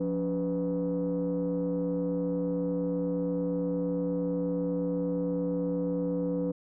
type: tone cluster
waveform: sine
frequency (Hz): 176.6 / 285.1 / 496.5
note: F3 / C#4 / B4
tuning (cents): +20 / +49 / +9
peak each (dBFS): -30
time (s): 0-6.52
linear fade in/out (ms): 10
effects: tanh soft clip ceiling -22 dBFS